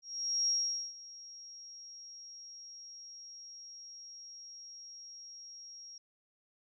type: tone with ADSR envelope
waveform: sine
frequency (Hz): 5600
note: F8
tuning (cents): +4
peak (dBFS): -27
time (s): 0.02-5.98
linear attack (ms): 460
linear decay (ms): 450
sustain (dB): -20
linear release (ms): 3
effects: none